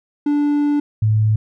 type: tone pair in turn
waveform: triangle / sine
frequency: 291.8 / 108.17 Hz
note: D4 / A2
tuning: -11 / -29 cents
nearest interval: octave + perfect fourth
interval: 1718 cents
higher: first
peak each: -12 dBFS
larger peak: neither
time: 0.26-0.8 / 1.02-1.36 s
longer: first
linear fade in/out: 5 ms
effects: none

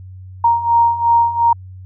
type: beating tone pair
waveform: sine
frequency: 932.3 / 935.1 Hz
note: A#5 / A#5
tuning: 0 / +5 cents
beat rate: 2.8 Hz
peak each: -16 / -12 dBFS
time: 0.44-1.53 s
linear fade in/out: 5 ms
effects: added 93 Hz sine -32 dBFS peak until 1.85 s

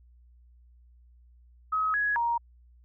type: tone with pitch steps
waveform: sine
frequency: 1274 / 1673 / 939 Hz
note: D#6 / G#6 / A#5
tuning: +41 / +12 / +12 cents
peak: -24 dBFS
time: 1.72-2.38 s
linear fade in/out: 10 ms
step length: 220 ms
effects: added 60 Hz sine -54 dBFS peak until 2.84 s

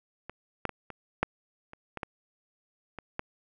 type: clicks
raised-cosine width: 0.5 ms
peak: -24 / -13 / -21 / -25 / -9 / -30 / -21 / -18 / -24 / -16 dBFS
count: 10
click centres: 0.296 / 0.653 / 0.693 / 0.903 / 1.23 / 1.734 / 1.973 / 2.032 / 2.987 / 3.194 s
effects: none

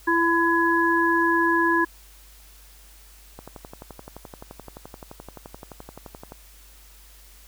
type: harmonic tone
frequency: 335.5 Hz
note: E4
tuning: 31 cents sharp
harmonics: 1 / 3 / 5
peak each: -22 / -22 / -22 dBFS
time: 0.07-1.85 s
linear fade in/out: 10 ms
type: click train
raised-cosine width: 1 ms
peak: -24 dBFS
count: 35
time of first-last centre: 3.39-6.321 s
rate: 11.6 Hz
effects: added 50 Hz sine -49 dBFS peak until 7.47 s + white hiss -52 dBFS RMS until 7.47 s

